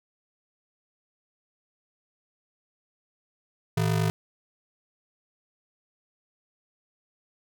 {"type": "ring-modulated tone", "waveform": "square", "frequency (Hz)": 137.1, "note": "C#3", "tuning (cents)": -19, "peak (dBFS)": -20, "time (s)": [3.77, 4.1], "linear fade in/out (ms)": 0, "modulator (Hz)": 25.1, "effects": []}